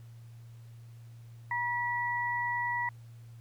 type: tone pair together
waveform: sine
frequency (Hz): 958 / 1948.4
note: A#5 / B6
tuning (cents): +47 / -24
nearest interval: octave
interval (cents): 1229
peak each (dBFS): -32 / -32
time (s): 1.51-2.89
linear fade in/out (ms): 2
effects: added 116 Hz sine -47 dBFS peak until 3.4 s + pink hiss -66 dBFS RMS until 3.4 s